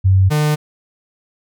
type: tone pair in turn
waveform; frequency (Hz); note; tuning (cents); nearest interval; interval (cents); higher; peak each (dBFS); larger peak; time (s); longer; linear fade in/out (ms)
sine / 45% pulse; 95.2 / 150.75; F#2 / D3; +50 / +46; minor sixth; 796; second; -8 / -13; first; 0.04-0.3 / 0.3-0.56; neither; 20
effects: none